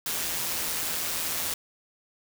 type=noise with amplitude modulation; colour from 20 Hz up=white; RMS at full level=-28 dBFS; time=0.06-1.54 s; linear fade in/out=2 ms; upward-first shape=sine; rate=165 Hz; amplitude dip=45%; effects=none